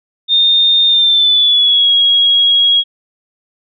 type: tone with pitch glide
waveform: sine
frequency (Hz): 3645 to 3304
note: A#7 to G#7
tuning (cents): -40 to -10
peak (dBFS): -7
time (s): 0.28-2.84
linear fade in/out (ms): 50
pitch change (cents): -170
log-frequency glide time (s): 0.87-1.91
effects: none